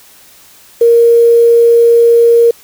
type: tone with quantisation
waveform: sine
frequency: 467.5 Hz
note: A#4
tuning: 5 cents sharp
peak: -3 dBFS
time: 0.81-2.51 s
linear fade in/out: 5 ms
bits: 5
effects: white hiss -41 dBFS RMS until 2.63 s